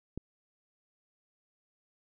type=click; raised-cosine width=3 ms; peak=-24 dBFS; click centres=0.176 s; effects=none